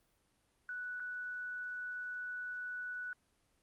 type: tone with dropouts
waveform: sine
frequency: 1480 Hz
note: F#6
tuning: in tune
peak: -39 dBFS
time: 0.69-3.13 s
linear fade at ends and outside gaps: 1 ms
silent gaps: 0.998-1.002 s
effects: pink hiss -75 dBFS RMS until 3.62 s + Opus 32 kbps